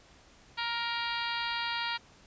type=harmonic tone with a mistuned harmonic; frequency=468.4 Hz; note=A#4; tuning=8 cents sharp; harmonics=2 / 3 / 4 / 5 / 6 / 7 / 8 / 9 / 10; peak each=-36 / -38 / -39 / -40 / -41 / -41 / -42 / -43 / -43 dBFS; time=0.57-1.98 s; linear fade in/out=20 ms; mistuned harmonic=8; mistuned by=+28 cents; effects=pink hiss -58 dBFS RMS until 2.26 s + resampled to 16000 Hz